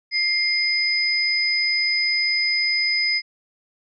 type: tone pair together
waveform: sine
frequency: 2106 / 5009 Hz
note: C7 / D#8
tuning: +11 / +11 cents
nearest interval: octave + minor third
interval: 1500 cents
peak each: -21 dBFS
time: 0.11-3.22 s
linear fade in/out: 50 ms
effects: none